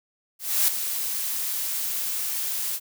blue noise with ADSR envelope, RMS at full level -19 dBFS, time 0.39-2.8 s, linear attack 290 ms, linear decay 5 ms, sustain -9 dB, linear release 49 ms, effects none

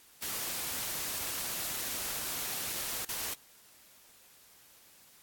white noise with dropouts, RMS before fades -36 dBFS, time 0.22-3.34 s, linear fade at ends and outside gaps 5 ms, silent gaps 3.05-3.088 s, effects white hiss -59 dBFS RMS until 5.22 s + AAC 64 kbps

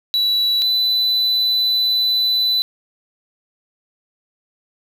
triangle tone pair in turn, 3934 / 3994 Hz, B7 / B7, -7 / +19 cents, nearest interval unison, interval 26 cents, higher second, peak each -13 dBFS, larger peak neither, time 0.14-0.62 / 0.62-2.62 s, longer second, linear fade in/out 0 ms, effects 7-bit

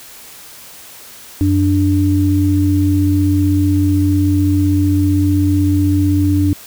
sine tone pair together, 92.64 / 293.7 Hz, F#2 / D4, +3 / 0 cents, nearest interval octave + minor sixth, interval 1997 cents, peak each -13 dBFS, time 1.41-6.53 s, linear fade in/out 0 ms, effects white hiss -37 dBFS RMS until 6.66 s

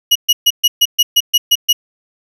35% pulse tone bursts, 2900 Hz, F#7, 35 cents flat, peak -5 dBFS, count 10, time 0.11-1.73 s, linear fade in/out 10 ms, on 45 ms, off 130 ms, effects none

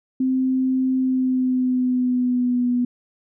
sine tone with pitch glide, 260 to 245.4 Hz, C4 to B3, -11 to -11 cents, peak -17 dBFS, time 0.2-2.85 s, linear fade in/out 5 ms, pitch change -100 cents, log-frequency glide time 0.97-2.67 s, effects none

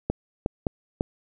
clicks, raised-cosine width 2 ms, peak -10 dBFS, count 4, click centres 0.1 / 0.461 / 0.668 / 1.009 s, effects none

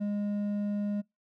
sine tone with hard clipping, 205.3 Hz, G#3, 20 cents flat, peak -30 dBFS, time 0-1.02 s, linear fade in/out 20 ms, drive 5 dB, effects noise-tail reverb RT60 0.2 s tail -26 dB re dry

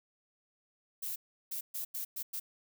violet noise bursts at uneven times, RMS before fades -38 dBFS, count 6, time 1.02-1.16 / 1.51-1.61 / 1.74-1.85 / 1.94-2.05 / 2.16-2.23 / 2.33-2.4 s, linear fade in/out 10 ms, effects none

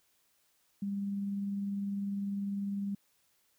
sine tone with tremolo, 199.7 Hz, G3, 32 cents sharp, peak -31 dBFS, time 0.82-2.95 s, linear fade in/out 5 ms, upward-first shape sine, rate 20 Hz, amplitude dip 25%, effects white hiss -72 dBFS RMS until 3.58 s

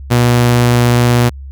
sawtooth tone, 121.1 Hz, B2, 34 cents flat, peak -4 dBFS, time 0.1-1.3 s, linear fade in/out 20 ms, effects added 68 Hz sine -26 dBFS peak until 1.51 s

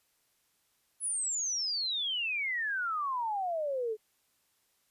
sine exponential sweep, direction down, 10410 to 419.4 Hz, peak -30 dBFS, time 1-3.97 s, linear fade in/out 50 ms, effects white hiss -73 dBFS RMS until 4.9 s + resampled to 32000 Hz

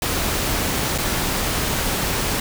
pink noise with dropouts, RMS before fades -22 dBFS, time 0.02-2.4 s, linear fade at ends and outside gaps 2 ms, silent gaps 0.979-0.984 s, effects none

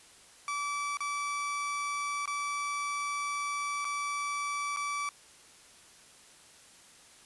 30% pulse tone with dropouts, 1155 Hz, D6, 29 cents flat, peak -29 dBFS, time 0.48-5.09 s, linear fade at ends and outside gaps 1 ms, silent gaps 0.971-1.005 / 2.257-2.276 / 3.846-3.851 / 4.763-4.77 s, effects white hiss -56 dBFS RMS until 7.25 s + resampled to 24000 Hz

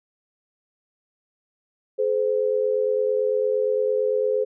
sine tone pair together, 425.3 / 514.1 Hz, G#4 / C5, +41 / -31 cents, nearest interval minor third, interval 328 cents, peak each -22 dBFS, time 1.98-4.45 s, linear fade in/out 20 ms, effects none

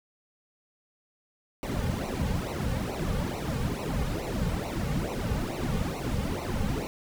brown noise with flanger, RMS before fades -30 dBFS, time 1.63-6.87 s, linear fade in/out 0 ms, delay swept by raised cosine 0.59 to 3.09 ms, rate 2.3 Hz, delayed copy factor -0.95, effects none

